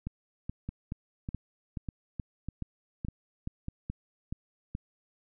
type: two click trains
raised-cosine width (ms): 5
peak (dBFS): -22 / -23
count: 12 / 6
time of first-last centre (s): 0.07-4.751 / 0.69-3.684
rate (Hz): 2.35 / 1.67
effects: none